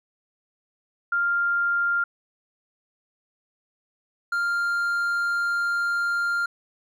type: tone pair in turn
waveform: sine / triangle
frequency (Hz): 1396.9 / 1396.9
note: F6 / F6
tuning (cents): 0 / 0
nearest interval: unison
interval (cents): 0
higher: neither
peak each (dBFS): -20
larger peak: neither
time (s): 1.12-2.04 / 4.32-6.46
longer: second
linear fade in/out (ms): 5
effects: none